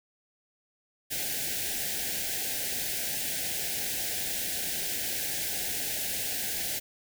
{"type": "band-stop noise", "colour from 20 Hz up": "white", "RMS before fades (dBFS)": -32, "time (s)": [1.1, 6.8], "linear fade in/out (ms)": 20, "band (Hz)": [840, 1500], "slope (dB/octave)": 96, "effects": []}